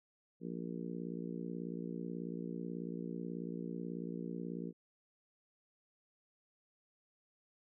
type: harmonic tone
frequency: 58.27 Hz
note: A#1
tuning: in tune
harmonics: 3 / 4 / 5 / 6 / 7 / 8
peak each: -43 / -45 / -47 / -49 / -50 / -51 dBFS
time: 0.4-4.73 s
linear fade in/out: 50 ms
effects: none